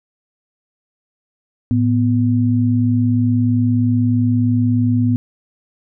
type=tone pair together; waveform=sine; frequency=109.98 / 246.9 Hz; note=A2 / B3; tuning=0 / 0 cents; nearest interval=octave + major second; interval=1400 cents; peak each=-15 dBFS; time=1.71-5.16 s; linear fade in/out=0 ms; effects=none